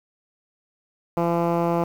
10% pulse tone with low-pass filter, 170 Hz, F3, 46 cents flat, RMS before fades -22 dBFS, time 1.17-1.84 s, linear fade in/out 2 ms, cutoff 1100 Hz, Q 0.83, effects 7-bit

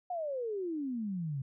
sine exponential sweep, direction down, 737 to 130.2 Hz, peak -33 dBFS, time 0.1-1.42 s, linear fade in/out 5 ms, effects none

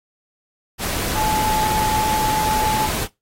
sine tone in noise, 863 Hz, A5, 34 cents flat, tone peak -19 dBFS, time 1.14-2.89 s, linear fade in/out 50 ms, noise pink, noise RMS -24 dBFS, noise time 0.78-3.08 s, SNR +2 dB, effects noise-tail reverb RT60 0.2 s tail -21 dB re dry + AAC 48 kbps

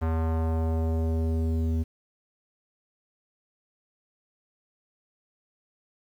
square tone with low-pass filter sweep, 81 Hz, E2, 30 cents flat, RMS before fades -26 dBFS, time 0.01-1.84 s, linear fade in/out 20 ms, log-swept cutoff 1300 to 280 Hz, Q 1.2, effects 9-bit

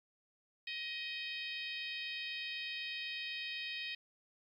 harmonic tone, 628 Hz, D#5, 16 cents sharp, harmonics 3 / 4 / 5 / 6 / 7 / 8, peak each -47 / -43 / -46 / -47 / -52 / -53 dBFS, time 0.67-3.95 s, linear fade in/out 5 ms, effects 12-bit

